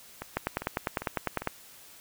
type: two click trains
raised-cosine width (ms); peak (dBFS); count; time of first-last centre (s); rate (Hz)
0.5; -20 / -12; 4 / 12; 0.22-1.42 / 0.37-1.473; 2.5 / 9.97
effects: white hiss -52 dBFS RMS until 2 s